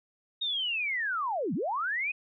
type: linear two-way sweep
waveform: sine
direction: down then up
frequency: 3749 to 145.6 to 2551 Hz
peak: -28 dBFS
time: 0.41-2.12 s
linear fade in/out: 10 ms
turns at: 1.54 s
effects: none